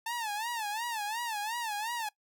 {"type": "tone with vibrato", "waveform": "sawtooth", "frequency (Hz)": 888, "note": "A5", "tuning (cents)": 16, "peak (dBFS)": -29, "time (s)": [0.06, 2.09], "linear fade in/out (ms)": 5, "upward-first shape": "sine", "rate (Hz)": 2.8, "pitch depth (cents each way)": 140, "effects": ["noise-tail reverb RT60 0.1 s tail -20 dB re dry"]}